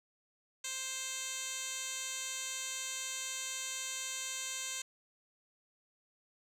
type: tone with band-pass filter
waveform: 10% pulse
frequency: 524 Hz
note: C5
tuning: 2 cents sharp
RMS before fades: -40 dBFS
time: 0.64-4.82 s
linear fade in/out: 5 ms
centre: 6000 Hz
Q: 2.7
effects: none